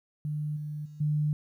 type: tone with level steps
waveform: sine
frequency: 150 Hz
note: D3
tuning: 37 cents sharp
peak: -29 / -33 / -43 / -24 dBFS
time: 0.25-1.33 s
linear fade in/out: 0 ms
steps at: 0.56 / 0.85 / 1 s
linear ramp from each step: 10 ms
effects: 11-bit